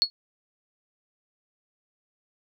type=tone with exponential decay; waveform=sine; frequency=4354 Hz; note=C#8; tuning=32 cents flat; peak=-13 dBFS; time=0.02-0.1 s; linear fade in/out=0 ms; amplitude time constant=17 ms; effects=none